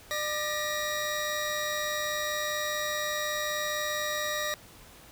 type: tone pair together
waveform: 20% pulse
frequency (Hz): 600 / 1904.9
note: D5 / A#6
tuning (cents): +37 / +37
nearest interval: octave + minor sixth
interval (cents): 2000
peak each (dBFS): -27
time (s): 0.11-4.54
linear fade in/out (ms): 0
effects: pink hiss -52 dBFS RMS until 5.11 s